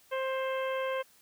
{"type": "harmonic tone", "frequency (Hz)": 527, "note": "C5", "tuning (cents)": 12, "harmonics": [1, 2, 3, 4, 5, 6], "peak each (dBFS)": [-31, -37, -41, -43, -45, -47], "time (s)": [0.11, 1.03], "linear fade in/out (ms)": 20, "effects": ["white hiss -62 dBFS RMS until 1.21 s"]}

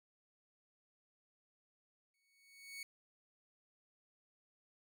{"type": "tone with exponential growth", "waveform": "sawtooth", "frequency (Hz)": 2225, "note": "C#7", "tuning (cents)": 6, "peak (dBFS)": -40, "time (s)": [2.14, 2.83], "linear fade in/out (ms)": 2, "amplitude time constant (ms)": 150, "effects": []}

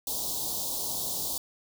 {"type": "band-stop noise", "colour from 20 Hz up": "white", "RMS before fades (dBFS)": -32, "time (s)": [0.07, 1.38], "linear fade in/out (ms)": 2, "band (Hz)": [1000, 3500], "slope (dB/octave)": 48, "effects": []}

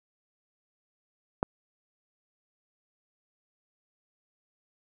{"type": "click", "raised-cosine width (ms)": 1, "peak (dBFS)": -11, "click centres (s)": 1.429, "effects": []}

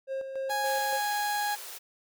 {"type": "tone with tremolo", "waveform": "triangle", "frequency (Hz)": 535, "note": "C5", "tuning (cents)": 38, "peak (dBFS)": -28, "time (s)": [0.07, 1], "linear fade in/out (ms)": 50, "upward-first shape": "square", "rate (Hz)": 3.5, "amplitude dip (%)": 50}
{"type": "tone", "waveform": "30% pulse", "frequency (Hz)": 828, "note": "G#5", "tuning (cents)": -5, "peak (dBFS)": -25, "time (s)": [0.49, 1.56], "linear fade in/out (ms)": 20}
{"type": "high-pass noise", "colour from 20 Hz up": "white", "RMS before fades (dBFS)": -42, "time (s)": [0.64, 1.79], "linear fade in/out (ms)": 20, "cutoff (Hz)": 350, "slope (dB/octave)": 96}
{"effects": []}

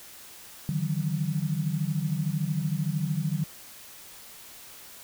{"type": "tone cluster", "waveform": "sine", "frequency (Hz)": [147.1, 160.3, 188.8], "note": ["D3", "E3", "F#3"], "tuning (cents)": [3, -48, 35], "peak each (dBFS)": [-29, -29, -32], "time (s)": [0.69, 3.44], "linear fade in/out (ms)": 0, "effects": ["white hiss -47 dBFS RMS until 5.03 s"]}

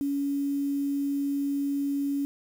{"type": "tone with quantisation", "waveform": "sine", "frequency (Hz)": 281.3, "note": "C#4", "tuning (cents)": 26, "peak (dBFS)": -25, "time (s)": [0.01, 2.25], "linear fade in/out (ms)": 0, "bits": 8, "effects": []}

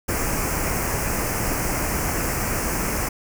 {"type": "band-stop noise", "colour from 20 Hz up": "pink", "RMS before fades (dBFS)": -24, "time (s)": [0.08, 3.09], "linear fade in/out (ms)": 10, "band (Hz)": [2600, 5200], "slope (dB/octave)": 48, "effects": []}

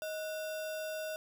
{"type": "tone with sample-and-hold", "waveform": "sine", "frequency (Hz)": 627, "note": "D#5", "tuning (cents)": 13, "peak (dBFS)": -36, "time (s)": [0.02, 1.16], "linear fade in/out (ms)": 0, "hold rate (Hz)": 2100, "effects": []}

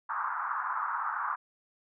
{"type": "band-pass noise", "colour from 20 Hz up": "white", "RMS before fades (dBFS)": -33, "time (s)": [0.09, 1.36], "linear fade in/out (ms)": 10, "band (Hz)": [920, 1400], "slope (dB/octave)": 48, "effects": []}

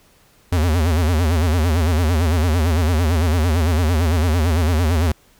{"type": "tone with vibrato", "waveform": "square", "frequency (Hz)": 82.41, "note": "E2", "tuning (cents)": 0, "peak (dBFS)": -15, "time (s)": [0.52, 5.12], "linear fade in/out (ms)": 5, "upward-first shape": "sine", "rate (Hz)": 8.9, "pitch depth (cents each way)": 160, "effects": ["pink hiss -54 dBFS RMS until 5.39 s"]}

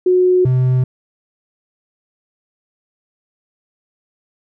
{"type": "tone pair in turn", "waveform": ["sine", "triangle"], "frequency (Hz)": [365.1, 127.89], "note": ["F#4", "C3"], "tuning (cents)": [-23, -39], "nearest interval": "octave + tritone", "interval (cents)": 1816, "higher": "first", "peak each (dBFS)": -9, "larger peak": "neither", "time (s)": [[0.06, 0.45], [0.45, 0.84]], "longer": "neither", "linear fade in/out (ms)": 5, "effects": []}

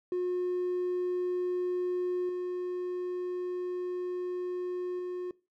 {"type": "tone with level steps", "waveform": "triangle", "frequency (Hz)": 360, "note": "F#4", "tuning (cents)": -47, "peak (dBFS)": [-25, -29, -31], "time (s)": [0.12, 5.31], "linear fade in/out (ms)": 2, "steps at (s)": [2.29, 4.99], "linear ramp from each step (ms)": 2, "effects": ["noise-tail reverb RT60 0.3 s tail -22 dB re dry", "tanh soft clip ceiling -24 dBFS"]}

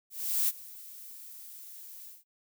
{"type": "noise with ADSR envelope", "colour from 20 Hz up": "violet", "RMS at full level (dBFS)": -26, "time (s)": [0.1, 2.24], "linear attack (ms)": 380, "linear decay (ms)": 35, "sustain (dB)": -21, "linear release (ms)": 160, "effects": ["noise-tail reverb RT60 0.1 s tail -26 dB re dry"]}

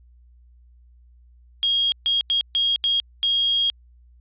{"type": "tone bursts at uneven times", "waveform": "sine", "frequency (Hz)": 3261, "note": "G#7", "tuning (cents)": -32, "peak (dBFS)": -17, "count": 6, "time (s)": [[1.63, 1.92], [2.06, 2.21], [2.3, 2.41], [2.55, 2.76], [2.84, 3], [3.23, 3.7]], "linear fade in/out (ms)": 0, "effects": ["added 60 Hz sine -49 dBFS peak until 4.2 s", "resampled to 8000 Hz"]}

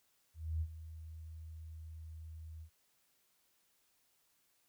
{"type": "tone with ADSR envelope", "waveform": "sine", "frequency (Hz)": 79.9, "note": "D#2", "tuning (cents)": 47, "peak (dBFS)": -32, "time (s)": [0.34, 2.7], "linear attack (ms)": 270, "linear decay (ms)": 60, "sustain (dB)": -14, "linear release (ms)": 82, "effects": ["white hiss -75 dBFS RMS until 4.68 s"]}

